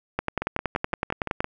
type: two click trains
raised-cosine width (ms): 0.5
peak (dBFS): -13 / -9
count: 7 / 14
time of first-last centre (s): 0.42-1.444 / 0.19-1.405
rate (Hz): 5.86 / 10.7
effects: none